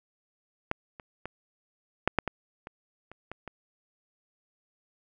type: clicks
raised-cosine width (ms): 0.5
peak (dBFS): -12 / -28 / -21 / -7 / -7 / -15 / -25 / -30 / -23 / -24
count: 10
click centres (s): 0.714 / 0.998 / 1.256 / 2.076 / 2.187 / 2.277 / 2.671 / 3.116 / 3.316 / 3.477
effects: none